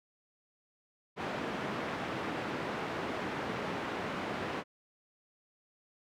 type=band-pass noise; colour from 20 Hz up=pink; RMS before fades=-37 dBFS; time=1.16-4.64 s; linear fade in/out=50 ms; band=190 to 2100 Hz; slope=12 dB/octave; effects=none